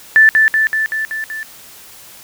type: tone with echo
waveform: sine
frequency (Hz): 1760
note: A6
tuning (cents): 0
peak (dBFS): -4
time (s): 0.16-0.29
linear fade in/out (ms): 0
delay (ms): 190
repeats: 6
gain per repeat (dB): -3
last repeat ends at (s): 1.43
effects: white hiss -39 dBFS RMS until 2.23 s